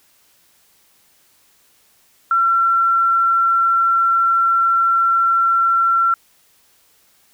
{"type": "tone", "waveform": "sine", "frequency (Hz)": 1357, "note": "E6", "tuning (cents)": 50, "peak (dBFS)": -12, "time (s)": [2.31, 6.14], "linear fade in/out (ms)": 2, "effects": ["white hiss -56 dBFS RMS until 7.33 s"]}